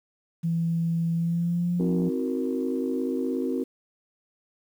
sine tone with pitch glide, 166.6 to 175.79 Hz, E3 to F3, +19 to +12 cents, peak -22 dBFS, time 0.43-2.1 s, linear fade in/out 20 ms, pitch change +93 cents, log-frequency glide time 1.14-1.74 s
sine chord, C half-diminished seventh, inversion none, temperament equal with one note detuned, 261.6 / 318.6 / 370 / 466.2 Hz, C4 / Eb4 / Gb4 / Bb4, 0 / +41 / 0 / 0 cents, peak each -27 / -33 / -30 / -32 dBFS, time 1.79-3.64 s, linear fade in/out 10 ms
effects tanh soft clip ceiling -15 dBFS + 9-bit

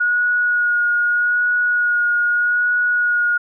sine tone with vibrato, 1448 Hz, F#6, 38 cents flat, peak -14 dBFS, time 0-3.38 s, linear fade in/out 10 ms, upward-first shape sine, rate 0.81 Hz, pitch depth 15 cents each way, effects none

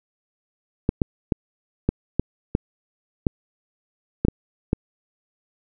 clicks, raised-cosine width 3 ms, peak -5 dBFS, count 10, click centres 0.891 / 1.018 / 1.322 / 1.89 / 2.196 / 2.551 / 3.268 / 4.25 / 4.284 / 4.731 s, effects none

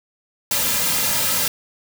white noise with comb filter, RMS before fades -20 dBFS, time 0.51-1.48 s, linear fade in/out 2 ms, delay 2.7 ms, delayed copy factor -0.75, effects none

